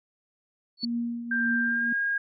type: tone with exponential growth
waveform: sine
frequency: 4435 Hz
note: C#8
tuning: in tune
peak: -24 dBFS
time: 0.77-0.85 s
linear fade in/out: 5 ms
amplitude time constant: 17 ms
type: tone with tremolo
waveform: sine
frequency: 235.9 Hz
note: A#3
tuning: 21 cents sharp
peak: -25 dBFS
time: 0.83-1.93 s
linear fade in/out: 5 ms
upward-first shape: triangle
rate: 1.8 Hz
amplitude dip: 65%
type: tone with pitch glide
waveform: sine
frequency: 1584 to 1627.6 Hz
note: G6 to G#6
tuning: +18 to -35 cents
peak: -24 dBFS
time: 1.31-2.18 s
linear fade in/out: 5 ms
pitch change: +47 cents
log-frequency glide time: 1.61-1.91 s
effects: none